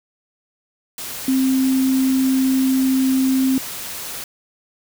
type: tone in noise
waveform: sine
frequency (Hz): 262.9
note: C4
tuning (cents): +8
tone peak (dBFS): -14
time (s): 1.28-3.58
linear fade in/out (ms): 2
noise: white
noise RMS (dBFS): -30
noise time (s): 0.98-4.24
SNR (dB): +13
effects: none